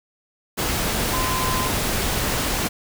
sine tone in noise, 1028 Hz, C6, 31 cents flat, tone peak -25 dBFS, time 1.12-1.69 s, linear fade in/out 20 ms, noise pink, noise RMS -23 dBFS, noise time 0.57-2.69 s, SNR -5 dB, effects none

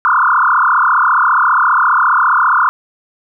sine tone with frequency modulation, 1225 Hz, D#6, 27 cents flat, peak -8 dBFS, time 0.05-2.69 s, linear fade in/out 0 ms, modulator 34.8 Hz, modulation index 6.8, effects none

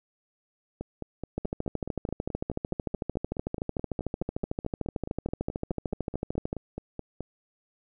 two click trains, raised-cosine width 2 ms, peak -21 / -16 dBFS, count 31 / 70, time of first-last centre 0.81-7.207 / 1.38-6.529 s, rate 4.69 / 13.4 Hz, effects none

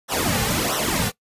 pink noise with flanger, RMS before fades -22 dBFS, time 0.08-1.12 s, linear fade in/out 50 ms, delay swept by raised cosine 0.42 to 3.12 ms, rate 1.5 Hz, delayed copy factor -0.95, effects noise-tail reverb RT60 0.1 s tail -20 dB re dry + resampled to 32000 Hz

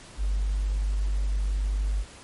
triangle tone with tanh clipping, 49.51 Hz, G1, 18 cents sharp, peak -22 dBFS, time 0.17-2.05 s, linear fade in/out 50 ms, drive 1 dB, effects pink hiss -47 dBFS RMS until 2.23 s + MP3 48 kbps

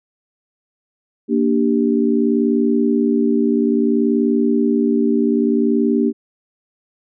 sine chord, G minor, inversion first, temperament equal, 233.1 / 293.7 / 392 Hz, Bb3 / D4 / G4, 0 / 0 / 0 cents, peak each -16 / -18 / -19 dBFS, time 1.28-6.13 s, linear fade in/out 50 ms, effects none

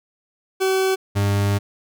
40% pulse tone pair in turn, 380.6 / 100.81 Hz, F#4 / G2, +49 / +49 cents, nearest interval octave + major seventh, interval 2300 cents, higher first, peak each -16 dBFS, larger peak neither, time 0.6-0.96 / 1.15-1.59 s, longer second, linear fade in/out 20 ms, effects none

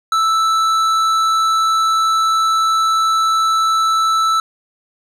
sine tone with tanh clipping, 1318.5 Hz, E6, in tune, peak -14 dBFS, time 0.12-4.4 s, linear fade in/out 2 ms, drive 12 dB, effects none

